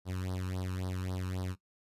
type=tone with flanger; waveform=sawtooth; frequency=92.4 Hz; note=F#2; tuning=2 cents flat; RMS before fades=-36 dBFS; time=0.05-1.56 s; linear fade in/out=50 ms; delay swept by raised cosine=0.2 to 0.76 ms; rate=3.7 Hz; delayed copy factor=+0.95; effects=noise-tail reverb RT60 0.1 s tail -17 dB re dry + resampled to 32000 Hz